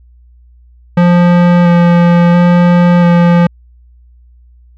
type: tone with vibrato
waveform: square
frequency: 174.1 Hz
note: F3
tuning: 5 cents flat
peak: -5 dBFS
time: 0.97-3.47 s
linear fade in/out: 5 ms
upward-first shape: square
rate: 0.73 Hz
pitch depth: 11 cents each way
effects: added 60 Hz sine -39 dBFS peak until 4.77 s + low-pass 2000 Hz 12 dB/octave